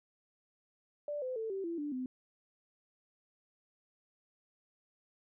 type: tone with pitch steps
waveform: sine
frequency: 587 / 511 / 444.9 / 387.3 / 337.1 / 293.5 / 255.5 Hz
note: D5 / C5 / A4 / G4 / E4 / D4 / C4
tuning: -1 / -41 / +19 / -21 / +39 / -1 / -41 cents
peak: -35 dBFS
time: 1.08-2.06 s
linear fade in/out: 2 ms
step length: 140 ms
effects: none